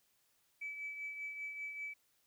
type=tone with tremolo; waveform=sine; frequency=2300 Hz; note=D7; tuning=37 cents flat; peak=-38 dBFS; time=0.61-1.94 s; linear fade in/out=10 ms; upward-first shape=triangle; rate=5.1 Hz; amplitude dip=55%; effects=tanh soft clip ceiling -34 dBFS + white hiss -75 dBFS RMS until 2.26 s